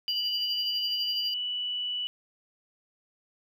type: tone with tremolo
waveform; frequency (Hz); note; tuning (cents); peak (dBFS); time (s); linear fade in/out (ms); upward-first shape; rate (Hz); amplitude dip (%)
triangle; 4766; D8; +25; -27; 0.08-1.34; 5; sine; 12; 55
type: tone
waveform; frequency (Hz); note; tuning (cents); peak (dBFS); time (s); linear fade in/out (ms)
sine; 2960; F#7; 0; -29; 0.08-2.07; 0
effects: none